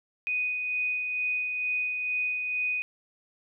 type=tone with tremolo; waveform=sine; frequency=2489 Hz; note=D#7; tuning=in tune; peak=-25 dBFS; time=0.27-2.82 s; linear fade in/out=0 ms; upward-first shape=sine; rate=2.2 Hz; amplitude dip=35%; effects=none